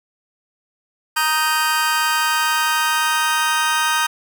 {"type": "chord", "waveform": "sawtooth", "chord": "Eb major", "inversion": "second", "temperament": "just", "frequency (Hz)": [933.4, 1244.5, 1555.6], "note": ["Bb5", "Eb6", "G6"], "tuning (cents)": [2, 0, -14], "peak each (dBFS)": -17, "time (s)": [1.16, 4.07], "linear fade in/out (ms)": 10, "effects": []}